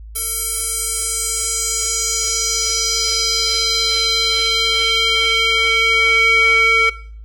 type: tone with band-pass filter sweep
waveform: square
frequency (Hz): 451.2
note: A4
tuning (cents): +44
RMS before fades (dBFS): -17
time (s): 0.15-6.9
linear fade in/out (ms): 10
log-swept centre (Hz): 11000 to 2000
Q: 3.2
effects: noise-tail reverb RT60 0.5 s tail -17 dB re dry + added 54 Hz sine -32 dBFS peak until 7.24 s